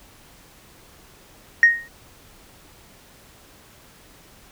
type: tone with exponential decay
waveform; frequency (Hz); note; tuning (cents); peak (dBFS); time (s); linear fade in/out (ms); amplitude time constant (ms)
sine; 1864.7; A#6; 0; -5; 1.63-1.88; 1; 54
effects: tanh soft clip ceiling -4 dBFS + pink hiss -50 dBFS RMS until 4.51 s